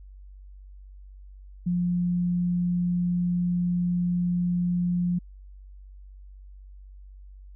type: tone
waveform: sine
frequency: 176.6 Hz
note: F3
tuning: 20 cents sharp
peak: -22 dBFS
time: 1.66-5.19 s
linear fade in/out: 10 ms
effects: added 48 Hz sine -43 dBFS peak until 7.55 s